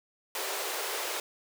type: high-pass noise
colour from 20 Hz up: pink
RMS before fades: -34 dBFS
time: 0.35-1.2 s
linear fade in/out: 2 ms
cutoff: 370 Hz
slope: 48 dB/octave
effects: none